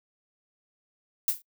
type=noise with exponential decay; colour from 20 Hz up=violet; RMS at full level=-20 dBFS; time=1.28-1.42 s; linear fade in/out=2 ms; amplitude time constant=30 ms; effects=noise-tail reverb RT60 0.1 s tail -24 dB re dry